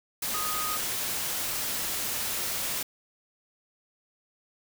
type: tone in noise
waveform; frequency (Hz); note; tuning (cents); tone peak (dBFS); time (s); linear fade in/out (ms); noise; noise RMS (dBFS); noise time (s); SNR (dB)
sine; 1244.5; D#6; 0; -32; 0.34-0.77; 5; white; -31; 0.22-2.83; -4
effects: none